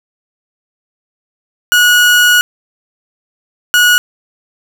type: tone pair in turn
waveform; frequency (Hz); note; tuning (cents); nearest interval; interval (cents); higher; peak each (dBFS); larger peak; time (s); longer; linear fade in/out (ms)
30% pulse; 1456 / 1456; F#6 / F#6; -28 / -28; unison; 0; neither; -3; neither; 1.72-2.41 / 3.74-3.98; first; 0
effects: none